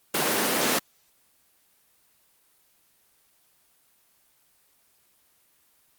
pink high-pass noise, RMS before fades -24 dBFS, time 0.14-0.79 s, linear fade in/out 5 ms, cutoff 210 Hz, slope 24 dB/octave, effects white hiss -64 dBFS RMS until 5.98 s + Opus 24 kbps

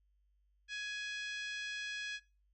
harmonic tone with a mistuned harmonic, 836 Hz, G#5, 11 cents sharp, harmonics 2 / 3 / 4 / 5 / 6 / 7 / 8 / 9, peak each -42 / -45 / -47 / -53 / -53 / -56 / -63 / -62 dBFS, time 0.68-2.2 s, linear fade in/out 50 ms, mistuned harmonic 9, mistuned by +50 cents, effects noise-tail reverb RT60 0.3 s tail -20 dB re dry + added 50 Hz sine -70 dBFS peak until 2.53 s

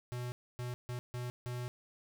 square tone bursts at uneven times, 123.1 Hz, B2, 5 cents flat, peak -38 dBFS, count 5, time 0.12-0.32 / 0.59-0.74 / 0.89-0.99 / 1.14-1.3 / 1.46-1.68 s, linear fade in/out 0 ms, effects none

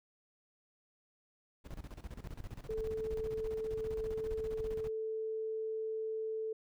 brown noise with tremolo, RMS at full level -43 dBFS, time 1.64-4.9 s, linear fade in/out 20 ms, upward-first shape square, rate 15 Hz, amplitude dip 80%
sine tone, 440 Hz, A4, in tune, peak -35 dBFS, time 2.69-6.53 s, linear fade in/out 5 ms
effects none

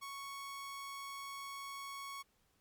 sawtooth tone, 1108.7 Hz, C#6, in tune, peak -40 dBFS, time 0.01-2.23 s, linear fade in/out 20 ms, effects pink hiss -75 dBFS RMS until 2.6 s + MP3 96 kbps

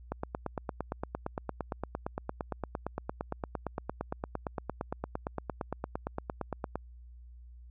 click train, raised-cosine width 1 ms, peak -19 dBFS, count 59, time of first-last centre 0.12-6.756 s, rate 8.74 Hz, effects added 60 Hz sine -48 dBFS peak until 7.7 s

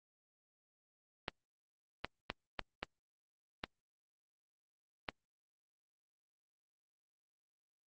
clicks, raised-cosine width 0.3 ms, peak -20 dBFS, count 7, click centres 1.282 / 2.046 / 2.301 / 2.593 / 2.83 / 3.639 / 5.088 s, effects Opus 24 kbps

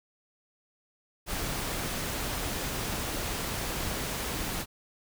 pink noise, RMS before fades -33 dBFS, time 1.26-4.66 s, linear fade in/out 50 ms, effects none

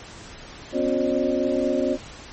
sine tone cluster, 251.6 / 275.9 / 359.3 / 537 / 604 Hz, B3 / C#4 / F4 / C5 / D5, +32 / -8 / +49 / +45 / +48 cents, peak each -26 dBFS, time 0.72-1.98 s, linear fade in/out 50 ms, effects pink hiss -41 dBFS RMS until 2.32 s + MP3 32 kbps

